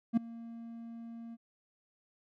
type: tone with ADSR envelope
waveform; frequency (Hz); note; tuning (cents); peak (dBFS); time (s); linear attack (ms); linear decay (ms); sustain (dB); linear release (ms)
triangle; 230.9; A#3; -16; -19; 0.13-1.37; 41; 6; -22; 36
effects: none